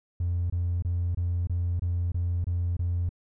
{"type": "tone bursts", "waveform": "triangle", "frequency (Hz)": 87.31, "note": "F2", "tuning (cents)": 0, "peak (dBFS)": -21, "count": 9, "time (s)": [0.2, 3.092], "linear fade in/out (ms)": 5, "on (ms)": 300, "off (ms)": 24, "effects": ["tanh soft clip ceiling -21 dBFS"]}